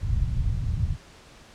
white low-pass noise, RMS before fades -25 dBFS, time 0-0.97 s, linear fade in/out 50 ms, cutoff 110 Hz, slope 24 dB/octave, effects pink hiss -50 dBFS RMS until 1.54 s + low-pass 7000 Hz 12 dB/octave

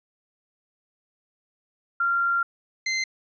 sine / sawtooth tone pair in turn, 1384 / 2074 Hz, F6 / C7, -16 / -16 cents, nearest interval perfect fifth, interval 700 cents, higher second, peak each -20 dBFS, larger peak neither, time 2-2.43 / 2.86-3.04 s, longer first, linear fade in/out 5 ms, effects resampled to 16000 Hz

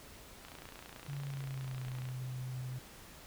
click train, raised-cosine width 0.3 ms, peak -33 dBFS, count 49, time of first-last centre 0.45-2.088 s, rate 29.3 Hz
sine tone with pitch glide, 140.8 to 127.63 Hz, C#3 to C3, +27 to -43 cents, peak -38 dBFS, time 1.08-2.79 s, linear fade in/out 10 ms, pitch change -170 cents, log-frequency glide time 1.21-1.84 s
effects pink hiss -54 dBFS RMS until 3.26 s

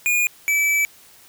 square tone pair in turn, 2443 / 2306 Hz, D#7 / D7, -32 / -32 cents, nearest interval minor second, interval 100 cents, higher first, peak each -17 dBFS, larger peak neither, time 0.06-0.27 / 0.48-0.85 s, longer second, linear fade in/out 0 ms, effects white hiss -49 dBFS RMS until 1.28 s

